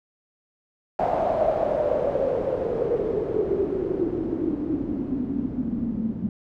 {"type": "noise with low-pass filter sweep", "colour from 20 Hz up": "white", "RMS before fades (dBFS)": -25, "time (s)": [0.99, 6.29], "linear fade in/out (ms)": 2, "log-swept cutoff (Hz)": [720, 210], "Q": 8.3, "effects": []}